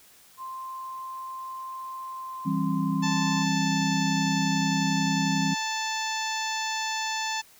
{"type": "tone with pitch glide", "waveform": "sine", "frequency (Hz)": [1046.5, 1036.9], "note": ["C6", "C6"], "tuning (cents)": [0, -16], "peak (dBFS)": -34, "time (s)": [0.37, 3.46], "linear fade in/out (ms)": 50, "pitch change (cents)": -16, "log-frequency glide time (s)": [2.11, 2.66]}
{"type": "chord", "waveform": "sine", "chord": "C major", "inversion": "first", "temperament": "equal with one note detuned", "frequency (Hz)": [164.81, 196, 267], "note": ["E3", "G3", "C4"], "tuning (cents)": [0, 0, 35], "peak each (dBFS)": -28, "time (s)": [2.45, 5.55], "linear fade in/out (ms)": 20}
{"type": "harmonic tone", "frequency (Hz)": 880, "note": "A5", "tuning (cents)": 0, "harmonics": [1, 2, 3, 4, 5, 6, 7, 8], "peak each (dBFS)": [-31, -34, -36, -37, -38, -39, -39, -40], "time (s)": [3.02, 7.42], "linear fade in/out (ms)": 20}
{"effects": ["white hiss -55 dBFS RMS until 7.59 s"]}